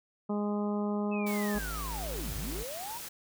harmonic tone, 206.8 Hz, G#3, 7 cents flat, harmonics 1 / 2 / 3 / 4 / 5 / 6, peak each -30 / -36 / -40 / -42 / -44 / -46 dBFS, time 0.29-1.59 s, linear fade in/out 10 ms
sine linear two-way sweep, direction down then up, 2636 to 56.8 to 982 Hz, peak -39 dBFS, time 1.11-2.99 s, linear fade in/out 20 ms, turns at 2.34 s
white noise, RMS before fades -42 dBFS, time 1.26-3.09 s, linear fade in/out 10 ms
square tone, 53.2 Hz, G#1, 42 cents sharp, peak -37 dBFS, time 1.54-2.64 s, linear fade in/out 20 ms
effects none

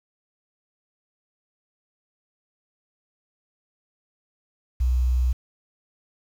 sine tone, 62.5 Hz, B1, 21 cents sharp, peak -17 dBFS, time 4.8-5.33 s, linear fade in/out 10 ms, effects tanh soft clip ceiling -14 dBFS + 8-bit

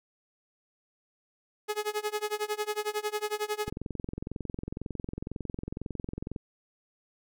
sawtooth tone with tremolo, 421.8 Hz, G#4, 27 cents sharp, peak -23 dBFS, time 1.68-3.7 s, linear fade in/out 20 ms, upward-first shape sine, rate 11 Hz, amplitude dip 95%
click train, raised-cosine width 3 ms, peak -22 dBFS, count 60, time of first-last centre 3.68-6.362 s, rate 22 Hz
effects none

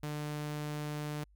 sawtooth tone, 149.3 Hz, D3, 29 cents sharp, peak -32 dBFS, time 0.03-1.24 s, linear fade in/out 5 ms, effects added 50 Hz sine -60 dBFS peak until 1.35 s

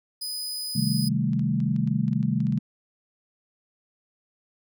sawtooth tone, 4989 Hz, D#8, 4 cents sharp, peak -27 dBFS, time 0.21-1.09 s, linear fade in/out 10 ms
sine chord, A half-diminished seventh, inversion first, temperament equal, 130.81 / 155.56 / 196 / 220 Hz, C3 / Eb3 / G3 / A3, 0 / 0 / 0 / 0 cents, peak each -27 dBFS, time 0.75-2.59 s, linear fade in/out 10 ms
clicks, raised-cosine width 0.2 ms, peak -32 dBFS, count 12, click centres 1.333 / 1.394 / 1.603 / 1.763 / 1.875 / 2.081 / 2.131 / 2.229 / 2.404 / 2.469 / 2.524 / 2.576 s
effects none

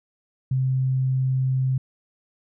sine tone, 130.81 Hz, C3, in tune, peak -19 dBFS, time 0.51-1.78 s, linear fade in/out 5 ms, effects none

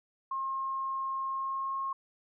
sine tone with pitch glide, 1071 to 1079.7 Hz, C6 to C#6, +40 to -46 cents, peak -31 dBFS, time 0.31-1.93 s, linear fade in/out 5 ms, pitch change +14 cents, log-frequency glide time 1.26-1.77 s, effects none

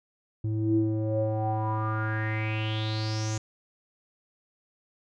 square tone with low-pass filter sweep, 108.9 Hz, A2, 17 cents flat, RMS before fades -28 dBFS, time 0.44-3.38 s, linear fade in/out 5 ms, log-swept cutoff 230 to 6800 Hz, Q 7.2, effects none

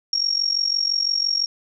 sine tone with amplitude modulation, 5560 Hz, F8, 9 cents flat, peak -15 dBFS, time 0.13-1.46 s, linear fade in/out 2 ms, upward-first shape sine, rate 45.9 Hz, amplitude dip 85%, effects none

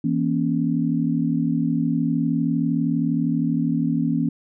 sine chord, A# diminished, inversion second, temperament equal with one note detuned, 164.81 / 237.6 / 277.2 Hz, E3 / A#3 / C#4, 0 / +33 / 0 cents, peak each -23 dBFS, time 0.04-4.29 s, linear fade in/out 5 ms, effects none

